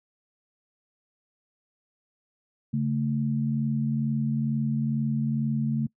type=tone pair together; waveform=sine; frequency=140 / 222.2 Hz; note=C#3 / A3; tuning=+18 / +17 cents; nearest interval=minor sixth; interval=799 cents; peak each=-26 dBFS; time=2.73-5.87 s; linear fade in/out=10 ms; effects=noise-tail reverb RT60 0.1 s tail -23 dB re dry